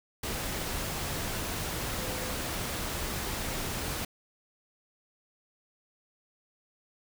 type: tone in noise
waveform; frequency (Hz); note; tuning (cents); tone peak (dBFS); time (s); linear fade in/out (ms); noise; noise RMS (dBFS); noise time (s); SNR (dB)
sine; 512; C5; -38; -41; 1.98-2.35; 5; pink; -34; 0.23-4.05; -10
effects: none